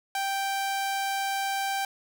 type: tone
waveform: sawtooth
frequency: 784 Hz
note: G5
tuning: in tune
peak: -23 dBFS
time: 0.15-1.85 s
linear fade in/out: 2 ms
effects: none